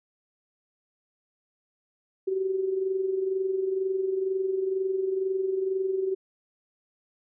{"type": "tone with amplitude modulation", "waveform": "sine", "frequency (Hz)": 381.3, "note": "G4", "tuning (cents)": -48, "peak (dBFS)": -22, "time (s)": [2.27, 6.15], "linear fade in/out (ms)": 10, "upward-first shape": "sine", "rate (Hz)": 22.1, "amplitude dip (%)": 55, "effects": []}